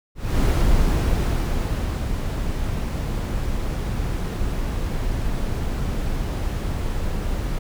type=noise with ADSR envelope; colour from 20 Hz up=brown; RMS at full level=-17 dBFS; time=0.15-7.59 s; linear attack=260 ms; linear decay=1600 ms; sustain=-7 dB; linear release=11 ms; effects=none